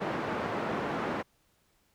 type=band-pass noise; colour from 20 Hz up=pink; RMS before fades=-33 dBFS; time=0-1.23 s; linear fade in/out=20 ms; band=210 to 1500 Hz; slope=12 dB/octave; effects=pink hiss -70 dBFS RMS until 1.94 s